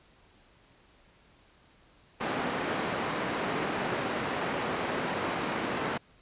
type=band-pass noise; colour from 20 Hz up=pink; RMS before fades=-32 dBFS; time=2.2-5.98 s; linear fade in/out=10 ms; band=220 to 2200 Hz; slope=12 dB/octave; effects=pink hiss -61 dBFS RMS until 6.21 s + resampled to 8000 Hz